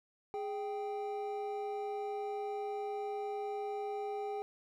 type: tone pair together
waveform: triangle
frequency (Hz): 415.3 / 784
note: G#4 / G5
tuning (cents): 0 / 0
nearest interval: major seventh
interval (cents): 1100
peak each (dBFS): -36 / -38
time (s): 0.34-4.42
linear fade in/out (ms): 0
effects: none